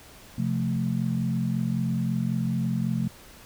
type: chord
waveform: sine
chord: F major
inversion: second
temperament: equal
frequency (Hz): 130.81 / 174.61 / 220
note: C3 / F3 / A3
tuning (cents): 0 / 0 / 0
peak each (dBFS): -28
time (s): 0.38-3.08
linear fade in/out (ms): 5
effects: pink hiss -49 dBFS RMS until 3.45 s